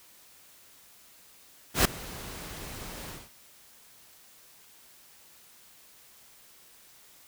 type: noise with ADSR envelope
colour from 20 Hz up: pink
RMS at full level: -19 dBFS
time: 1.74-3.3 s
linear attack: 110 ms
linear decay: 6 ms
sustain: -22 dB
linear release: 200 ms
effects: white hiss -56 dBFS RMS until 7.27 s